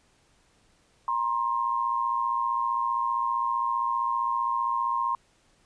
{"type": "tone pair together", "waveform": "sine", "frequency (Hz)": [945.7, 1061], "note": ["A#5", "C6"], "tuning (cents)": [25, 24], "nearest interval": "major second", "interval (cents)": 199, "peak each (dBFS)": [-28, -26], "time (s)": [1.08, 5.15], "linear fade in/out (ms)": 2, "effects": ["pink hiss -64 dBFS RMS until 5.65 s", "resampled to 22050 Hz"]}